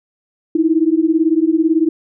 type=beating tone pair; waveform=sine; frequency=313.1 / 331.1 Hz; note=D#4 / E4; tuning=+11 / +8 cents; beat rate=18 Hz; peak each=-14 dBFS; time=0.55-1.89 s; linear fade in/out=5 ms; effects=none